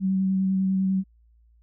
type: tone with vibrato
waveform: sine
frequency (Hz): 190.5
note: G3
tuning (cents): -49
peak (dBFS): -20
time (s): 0-1.04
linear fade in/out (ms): 50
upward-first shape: square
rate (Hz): 10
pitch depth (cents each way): 11
effects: added 57 Hz sine -55 dBFS peak until 1.62 s